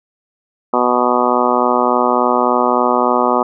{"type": "harmonic tone", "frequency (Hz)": 123.47, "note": "B2", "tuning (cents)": 0, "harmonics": [2, 3, 4, 5, 6, 7, 8, 9, 10], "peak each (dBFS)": [-20, -20, -20, -20, -20, -20, -20, -20, -20], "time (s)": [0.73, 3.43], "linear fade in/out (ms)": 5, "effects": []}